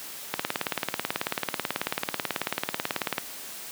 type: click train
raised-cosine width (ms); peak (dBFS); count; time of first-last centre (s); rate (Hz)
0.3; -9; 53; 0.34-3.182; 18.3
effects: white hiss -40 dBFS RMS until 3.71 s + high-pass 150 Hz 12 dB/octave